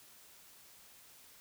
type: silence
effects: white hiss -59 dBFS RMS until 1.4 s